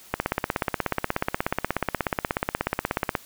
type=click train; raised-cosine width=0.5 ms; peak=-7 dBFS; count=51; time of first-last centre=0.14-3.152 s; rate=16.6 Hz; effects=white hiss -49 dBFS RMS until 3.25 s

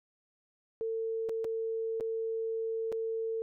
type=tone with dropouts; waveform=sine; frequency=450 Hz; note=A4; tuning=39 cents sharp; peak=-31 dBFS; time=0.81-3.42 s; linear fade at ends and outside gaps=0 ms; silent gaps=1.289-1.294 / 1.444-1.449 / 2-2.008 / 2.919-2.925 s; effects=none

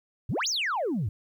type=exponential two-way sweep; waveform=sine; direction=up then down; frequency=88 to 6900 to 88 Hz; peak=-24 dBFS; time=0.29-1.09 s; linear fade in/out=5 ms; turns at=0.48 s; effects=tanh soft clip ceiling -23 dBFS + 11-bit

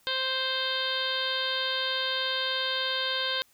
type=harmonic tone; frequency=523.3 Hz; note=C5; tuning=in tune; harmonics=1 / 2 / 3 / 4 / 5 / 6 / 7 / 8 / 9; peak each=-36 / -37 / -33 / -41 / -41 / -33 / -32 / -37 / -42 dBFS; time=0.07-3.42 s; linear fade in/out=0 ms; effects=white hiss -63 dBFS RMS until 3.53 s

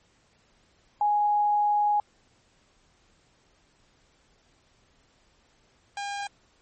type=tone pair in turn; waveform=sine / sawtooth; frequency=830.6 / 806.5 Hz; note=G#5 / G5; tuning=0 / +49 cents; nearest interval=minor second; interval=51 cents; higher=first; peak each=-20 / -27 dBFS; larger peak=first; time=1.01-2 / 5.97-6.27 s; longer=first; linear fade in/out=2 ms; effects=pink hiss -64 dBFS RMS until 6.61 s + MP3 32 kbps

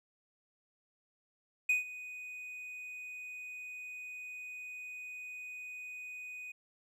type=tone with ADSR envelope; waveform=triangle; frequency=2489 Hz; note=D#7; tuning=in tune; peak=-23 dBFS; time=1.69-6.52 s; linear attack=6 ms; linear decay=140 ms; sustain=-18 dB; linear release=7 ms; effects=none

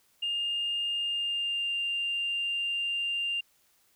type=tone with pitch glide; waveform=sine; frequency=2819 to 2793 Hz; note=F7 to F7; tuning=+16 to -1 cents; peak=-27 dBFS; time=0.22-3.41 s; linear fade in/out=10 ms; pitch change=-17 cents; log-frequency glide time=0.99-1.74 s; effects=tanh soft clip ceiling -23 dBFS + white hiss -67 dBFS RMS until 3.95 s

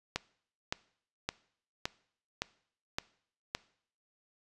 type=click train; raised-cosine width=0.2 ms; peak=-14 dBFS; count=7; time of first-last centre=0.16-3.55 s; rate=1.77 Hz; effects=noise-tail reverb RT60 0.6 s tail -21 dB re dry + resampled to 24000 Hz

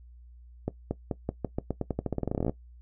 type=accelerating click train; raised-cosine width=2 ms; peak=-15 dBFS; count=24; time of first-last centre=0.68-2.495 s; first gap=230 ms; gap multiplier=0.88; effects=noise-tail reverb RT60 0.1 s tail -17 dB re dry + added 60 Hz sine -48 dBFS peak until 2.81 s

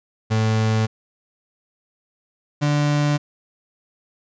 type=tone pair in turn; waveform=35% pulse; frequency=110 / 146.83 Hz; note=A2 / D3; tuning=0 / 0 cents; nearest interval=perfect fourth; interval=500 cents; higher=second; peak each=-15 dBFS; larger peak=neither; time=0.3-0.87 / 2.61-3.18 s; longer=neither; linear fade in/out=20 ms; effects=resampled to 16000 Hz

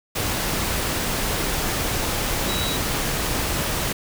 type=tone in noise; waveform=sine; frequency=3887 Hz; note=B7; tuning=28 cents flat; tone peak=-28 dBFS; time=2.48-2.77 s; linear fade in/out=10 ms; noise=pink; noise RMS=-24 dBFS; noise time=0.15-3.93 s; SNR=-7 dB; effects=none

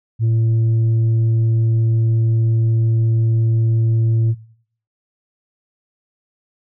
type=tone; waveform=sine; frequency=113.2 Hz; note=A2; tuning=50 cents sharp; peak=-10 dBFS; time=0.19-4.35 s; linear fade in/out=50 ms; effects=noise-tail reverb RT60 0.6 s tail -21 dB re dry + tanh soft clip ceiling -12 dBFS

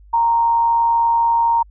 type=tone with amplitude modulation; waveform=sine; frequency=928 Hz; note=A#5; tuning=8 cents flat; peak=-11 dBFS; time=0.13-1.63 s; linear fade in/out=10 ms; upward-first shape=sine; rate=141 Hz; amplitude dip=30%; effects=added 50 Hz sine -42 dBFS peak until 1.7 s

